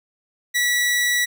sawtooth tone, 1946 Hz, B6, 26 cents flat, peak -14 dBFS, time 0.54-1.26 s, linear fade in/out 20 ms, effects none

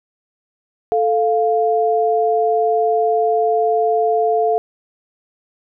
sine tone pair together, 440 / 699.1 Hz, A4 / F5, 0 / +2 cents, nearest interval minor sixth, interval 802 cents, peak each -16 dBFS, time 0.92-4.58 s, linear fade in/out 0 ms, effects none

